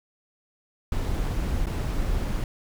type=noise with dropouts; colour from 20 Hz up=brown; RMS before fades=-26 dBFS; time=0.92-2.44 s; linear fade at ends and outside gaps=2 ms; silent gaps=1.659-1.668 s; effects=none